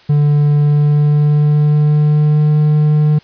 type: tone with pitch glide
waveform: triangle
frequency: 146.83 to 150.96 Hz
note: D3 to D3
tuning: 0 to +48 cents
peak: -6 dBFS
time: 0.09-3.19 s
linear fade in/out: 10 ms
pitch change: +48 cents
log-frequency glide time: 0.56-2.53 s
effects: white hiss -45 dBFS RMS until 3.23 s + resampled to 11025 Hz